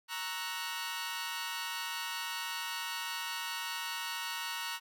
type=chord; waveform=15% pulse; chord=F# dominant seventh; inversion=first; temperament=equal; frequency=932.3 / 1108.7 / 1318.5 / 1480 Hz; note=A#5 / C#6 / E6 / F#6; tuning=0 / 0 / 0 / 0 cents; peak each=-33 / -38 / -38 / -35 dBFS; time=0.08-4.8 s; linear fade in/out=50 ms; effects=none